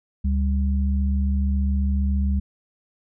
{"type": "tone pair together", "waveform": "sine", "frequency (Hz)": [70.92, 198], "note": ["C#2", "G3"], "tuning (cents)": [40, 18], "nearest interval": "octave + tritone", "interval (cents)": 1778, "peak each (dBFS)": [-19, -26], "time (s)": [0.24, 2.4], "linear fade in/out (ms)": 10, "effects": []}